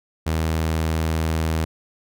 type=tone; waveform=sawtooth; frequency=80.1 Hz; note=E2; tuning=49 cents flat; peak=-16 dBFS; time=0.26-1.65 s; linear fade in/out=10 ms; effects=none